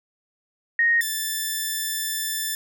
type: tone pair in turn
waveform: sine / 5% pulse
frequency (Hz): 1864.7 / 1760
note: A#6 / A6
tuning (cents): 0 / 0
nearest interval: minor second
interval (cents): 100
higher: first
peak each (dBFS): -16 / -14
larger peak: second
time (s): 0.79-1.01 / 1.01-2.55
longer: second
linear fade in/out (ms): 2
effects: none